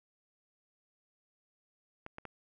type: clicks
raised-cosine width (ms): 0.5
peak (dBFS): -28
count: 3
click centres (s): 2.064 / 2.184 / 2.253
effects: none